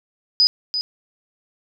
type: tone with echo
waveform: sine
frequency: 4978 Hz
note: D#8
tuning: in tune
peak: -11 dBFS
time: 0.4-0.47 s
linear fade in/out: 0 ms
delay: 340 ms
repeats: 1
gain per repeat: -9 dB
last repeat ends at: 0.81 s
effects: none